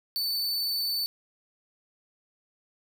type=tone; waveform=45% pulse; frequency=4511 Hz; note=C#8; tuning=29 cents sharp; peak=-26 dBFS; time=0.16-1.06 s; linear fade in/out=0 ms; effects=none